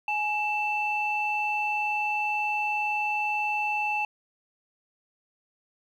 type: tone pair together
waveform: sine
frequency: 839 / 2660 Hz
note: G#5 / E7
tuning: +17 / +15 cents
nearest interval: octave + minor sixth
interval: 1998 cents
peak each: -27 dBFS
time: 0.08-4.05 s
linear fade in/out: 2 ms
effects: tanh soft clip ceiling -17 dBFS + 10-bit